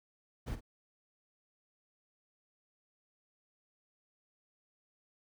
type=noise with echo; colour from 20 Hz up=brown; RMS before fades=-38 dBFS; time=0.46-0.56 s; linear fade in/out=20 ms; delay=49 ms; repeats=1; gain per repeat=-11 dB; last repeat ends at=0.609 s; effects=none